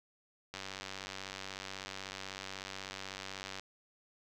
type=click train; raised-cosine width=0.2 ms; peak=-24 dBFS; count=295; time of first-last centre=0.54-3.596 s; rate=96.2 Hz; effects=none